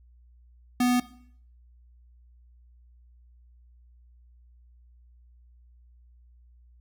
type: tone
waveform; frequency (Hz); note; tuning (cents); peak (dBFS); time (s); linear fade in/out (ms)
square; 246.9; B3; 0; -21; 0.8-1; 5
effects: noise-tail reverb RT60 0.6 s tail -17 dB re dry + added 60 Hz sine -53 dBFS peak until 6.8 s